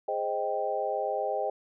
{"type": "chord", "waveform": "sine", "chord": "Ab major seventh", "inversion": "none", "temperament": "equal", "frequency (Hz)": [415.3, 523.3, 622.3, 784], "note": ["Ab4", "C5", "Eb5", "G5"], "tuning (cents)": [0, 0, 0, 0], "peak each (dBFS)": [-35, -33, -32, -32], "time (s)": [0.08, 1.5], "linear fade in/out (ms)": 5, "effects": []}